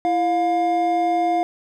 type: tone pair together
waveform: triangle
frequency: 333.8 / 708 Hz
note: E4 / F5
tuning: +22 / +23 cents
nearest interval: octave + minor second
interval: 1301 cents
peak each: -21 / -16 dBFS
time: 0.05-1.43 s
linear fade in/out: 0 ms
effects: none